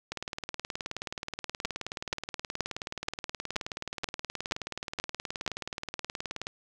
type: two click trains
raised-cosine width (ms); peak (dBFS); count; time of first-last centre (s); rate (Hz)
0.2; -17 / -11; 121 / 9; 0.12-6.469 / 1.65-5.478; 18.9 / 2.09
effects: none